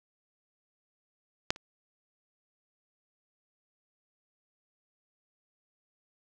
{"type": "clicks", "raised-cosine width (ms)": 0.2, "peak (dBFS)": [-8, -29], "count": 2, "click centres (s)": [1.505, 1.561], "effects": []}